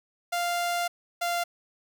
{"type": "tone pair in turn", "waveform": "sawtooth", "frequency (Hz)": [697, 693.9], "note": ["F5", "F5"], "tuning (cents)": [-4, -11], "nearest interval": "unison", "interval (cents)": 7, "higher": "first", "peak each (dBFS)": -22, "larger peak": "neither", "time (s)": [[0.32, 0.88], [1.21, 1.44]], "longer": "first", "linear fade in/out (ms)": 10, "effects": ["9-bit"]}